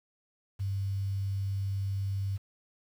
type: tone with quantisation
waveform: sine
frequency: 98 Hz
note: G2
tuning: in tune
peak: -29 dBFS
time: 0.59-2.38 s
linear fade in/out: 20 ms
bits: 9
effects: none